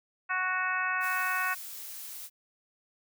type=harmonic tone; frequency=370 Hz; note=F#4; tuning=in tune; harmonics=2 / 3 / 4 / 5 / 6 / 7; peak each=-39 / -33 / -31 / -34 / -41 / -37 dBFS; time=0.29-1.55 s; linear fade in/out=20 ms
type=noise; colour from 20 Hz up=blue; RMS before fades=-42 dBFS; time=1-2.3 s; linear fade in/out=50 ms
effects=none

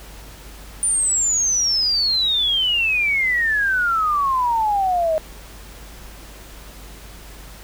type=exponential sweep; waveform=sine; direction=down; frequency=9397 to 620 Hz; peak=-16 dBFS; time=0.83-5.18 s; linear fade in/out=0 ms; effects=added 50 Hz sine -39 dBFS peak until 7.63 s + pink hiss -42 dBFS RMS until 7.63 s

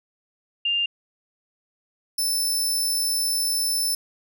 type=tone pair in turn; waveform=sine / 20% pulse; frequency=2800 / 5286 Hz; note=F7 / E8; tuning=+4 / +4 cents; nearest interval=major seventh; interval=1100 cents; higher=second; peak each=-20 / -16 dBFS; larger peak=second; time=0.65-0.86 / 2.18-3.95 s; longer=second; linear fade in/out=5 ms; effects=none

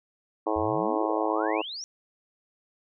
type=harmonic tone; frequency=108.2 Hz; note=A2; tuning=29 cents flat; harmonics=3 / 4 / 5 / 6 / 7 / 8 / 9 / 10; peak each=-30 / -31 / -32 / -33 / -33 / -34 / -35 / -35 dBFS; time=0.46-1.62 s; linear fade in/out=10 ms
type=exponential sweep; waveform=sine; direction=up; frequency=74.2 to 5920 Hz; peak=-34 dBFS; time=0.56-1.84 s; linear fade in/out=0 ms
effects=none

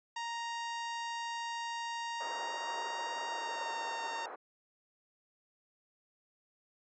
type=tone with pitch glide; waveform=sawtooth; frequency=933 to 919.6 Hz; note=A#5 to A#5; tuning=+1 to -24 cents; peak=-33 dBFS; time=0.16-4.26 s; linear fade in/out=5 ms; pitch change=-25 cents; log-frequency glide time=3.26-3.78 s
type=band-pass noise; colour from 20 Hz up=pink; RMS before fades=-45 dBFS; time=2.2-4.36 s; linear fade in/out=10 ms; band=460 to 1400 Hz; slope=24 dB/octave
effects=resampled to 16000 Hz

